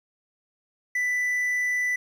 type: tone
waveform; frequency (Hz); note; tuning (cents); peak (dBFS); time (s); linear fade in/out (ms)
triangle; 1985; B6; +8; -21; 0.95-1.96; 5
effects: 10-bit